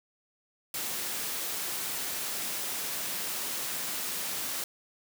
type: high-pass noise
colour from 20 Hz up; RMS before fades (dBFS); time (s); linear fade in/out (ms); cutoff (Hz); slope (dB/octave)
white; -34; 0.74-4.64; 2; 140; 12
effects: none